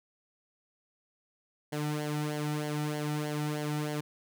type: tone with flanger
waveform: sawtooth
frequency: 150 Hz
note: D3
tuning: 37 cents sharp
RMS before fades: -33 dBFS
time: 1.72-4.01 s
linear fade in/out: 10 ms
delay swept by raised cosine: 0.79 to 1.89 ms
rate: 3.2 Hz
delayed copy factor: -0.7
effects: none